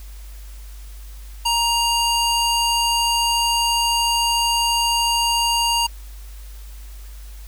square tone with band-pass filter, 937 Hz, A#5, 9 cents sharp, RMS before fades -19 dBFS, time 1.45-5.87 s, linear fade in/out 10 ms, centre 4700 Hz, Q 0.55, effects added 50 Hz sine -34 dBFS peak until 7.47 s + white hiss -48 dBFS RMS until 7.47 s

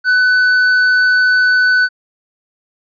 sine tone with tanh clipping, 1499 Hz, F#6, 22 cents sharp, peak -10 dBFS, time 0.04-1.89 s, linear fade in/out 50 ms, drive 8 dB, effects resampled to 11025 Hz

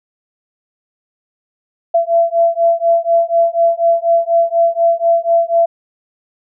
sine beating tone pair, 672 / 676.1 Hz, E5 / E5, +33 / +44 cents, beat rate 4.1 Hz, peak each -13 dBFS, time 1.94-5.66 s, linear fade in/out 10 ms, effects none

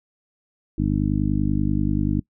harmonic tone, 50.3 Hz, G1, 45 cents sharp, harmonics 1 / 2 / 3 / 4 / 5 / 6, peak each -26 / -26 / -26 / -26 / -26 / -26 dBFS, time 0.78-2.2 s, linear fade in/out 5 ms, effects noise-tail reverb RT60 0.1 s tail -22 dB re dry

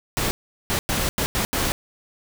pink noise bursts at uneven times, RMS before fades -23 dBFS, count 6, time 0.17-0.31 / 0.7-0.79 / 0.89-1.09 / 1.18-1.26 / 1.35-1.45 / 1.53-1.72 s, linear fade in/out 0 ms, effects none

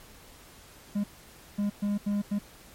triangle tone bursts at uneven times, 204.2 Hz, G#3, 29 cents flat, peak -23 dBFS, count 5, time 0.95-1.04 / 1.58-1.7 / 1.82-1.98 / 2.06-2.22 / 2.31-2.39 s, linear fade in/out 10 ms, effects pink hiss -52 dBFS RMS until 2.74 s + MP3 64 kbps

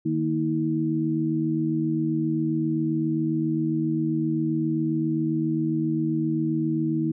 sine tone cluster, 153.2 / 232.7 / 320.2 Hz, D#3 / A#3 / D#4, -27 / -3 / +50 cents, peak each -27 / -29 / -24 dBFS, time 0.05-7.12 s, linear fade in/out 10 ms, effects none

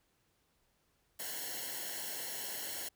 white noise with comb filter, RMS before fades -41 dBFS, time 1.19-2.89 s, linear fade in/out 10 ms, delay 0.82 ms, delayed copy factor -0.8, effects pink hiss -75 dBFS RMS until 2.95 s

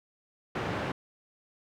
pink band-pass noise, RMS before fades -33 dBFS, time 0.55-0.92 s, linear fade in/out 5 ms, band 110 to 2000 Hz, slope 12 dB/octave, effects none

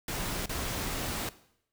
pink noise with dropouts, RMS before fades -34 dBFS, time 0.08-1.29 s, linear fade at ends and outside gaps 2 ms, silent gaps 0.459-0.493 s, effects noise-tail reverb RT60 0.7 s tail -17 dB re dry

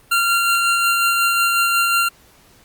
25% pulse tone with tremolo, 1383 Hz, F6, 17 cents flat, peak -10 dBFS, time 0.11-2.09 s, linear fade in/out 10 ms, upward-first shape sine, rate 5.5 Hz, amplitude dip 25%, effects pink hiss -51 dBFS RMS until 2.64 s + Opus 32 kbps

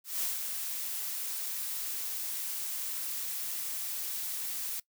blue noise with ADSR envelope, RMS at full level -31 dBFS, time 0.04-4.8 s, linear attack 180 ms, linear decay 150 ms, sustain -5 dB, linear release 5 ms, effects noise-tail reverb RT60 0.1 s tail -21 dB re dry

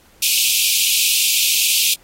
pink high-pass noise, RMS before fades -17 dBFS, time 0.22-1.94 s, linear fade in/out 5 ms, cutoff 2400 Hz, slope 96 dB/octave, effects pink hiss -52 dBFS RMS until 2.03 s + AAC 48 kbps

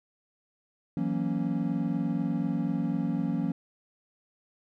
triangle chord, F# dominant seventh, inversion third, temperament equal, 164.81 / 185 / 233.1 / 277.2 Hz, E3 / F#3 / A#3 / C#4, 0 / 0 / 0 / 0 cents, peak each -30 dBFS, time 0.97-3.52 s, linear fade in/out 2 ms, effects none

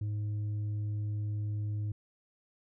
triangle tone with tanh clipping, 104.8 Hz, G#2, 16 cents sharp, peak -32 dBFS, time 0.01-1.92 s, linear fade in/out 5 ms, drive 8 dB, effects none

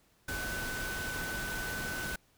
sine tone in noise, 1508 Hz, F#6, 32 cents sharp, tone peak -37 dBFS, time 0.28-2.16 s, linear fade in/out 5 ms, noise pink, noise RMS -39 dBFS, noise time 0.28-2.16 s, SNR -1 dB, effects pink hiss -68 dBFS RMS until 2.37 s

